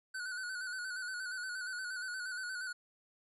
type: tone with vibrato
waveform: square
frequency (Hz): 1488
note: F#6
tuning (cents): +9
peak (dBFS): -39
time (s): 0.14-2.73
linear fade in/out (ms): 10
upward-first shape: square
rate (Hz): 8.5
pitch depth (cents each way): 45
effects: resampled to 24000 Hz